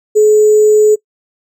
sine tone with sample-and-hold, 425.7 Hz, G#4, 43 cents sharp, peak -4 dBFS, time 0.15-0.96 s, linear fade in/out 20 ms, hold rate 7350 Hz, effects noise-tail reverb RT60 0.1 s tail -23 dB re dry + low-pass 12000 Hz 12 dB/octave

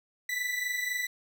40% pulse tone pair together, 1961 / 1984.9 Hz, B6 / B6, -13 / +8 cents, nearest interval unison, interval 21 cents, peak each -35 / -30 dBFS, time 0.29-1.07 s, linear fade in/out 5 ms, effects none

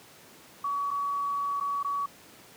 sine tone with dropouts, 1132 Hz, C#6, 36 cents sharp, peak -27 dBFS, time 0.64-2.06 s, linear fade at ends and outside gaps 5 ms, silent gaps 0.907-0.911 / 1.601-1.608 / 1.83-1.846 s, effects pink hiss -52 dBFS RMS until 2.56 s + high-pass 150 Hz 12 dB/octave

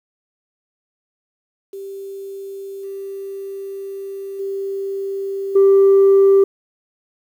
sine tone with level steps, 392 Hz, G4, in tune, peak -28 / -26 / -21 / -6 dBFS, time 1.73-6.44 s, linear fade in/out 5 ms, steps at 2.83 / 4.39 / 5.55 s, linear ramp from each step 10 ms, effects tanh soft clip ceiling -6 dBFS + 8-bit

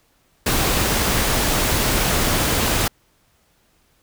pink noise, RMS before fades -19 dBFS, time 0.46-2.88 s, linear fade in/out 5 ms, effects pink hiss -61 dBFS RMS until 4.02 s

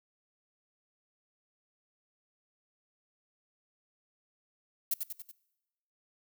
violet noise with echo, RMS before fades -29 dBFS, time 4.91-4.94 s, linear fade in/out 5 ms, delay 94 ms, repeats 4, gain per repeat -5 dB, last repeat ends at 5.316 s, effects noise-tail reverb RT60 1.0 s tail -22 dB re dry

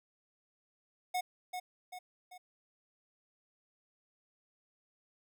square tone with echo, 729 Hz, F#5, 26 cents flat, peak -32 dBFS, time 1.14-1.21 s, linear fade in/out 10 ms, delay 390 ms, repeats 3, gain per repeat -6 dB, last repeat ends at 2.38 s, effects none

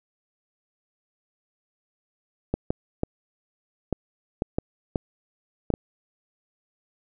clicks, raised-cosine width 2 ms, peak -10 dBFS, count 9, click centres 2.54 / 2.705 / 3.034 / 3.927 / 4.421 / 4.585 / 4.958 / 5.703 / 5.739 s, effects none

